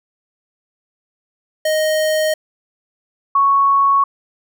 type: tone pair in turn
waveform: square / sine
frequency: 622.3 / 1108.8 Hz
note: D#5 / C#6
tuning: 0 / 0 cents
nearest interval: minor seventh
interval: 1000 cents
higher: second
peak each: -15 / -10 dBFS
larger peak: second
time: 1.65-2.34 / 3.35-4.04 s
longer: neither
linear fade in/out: 5 ms
effects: none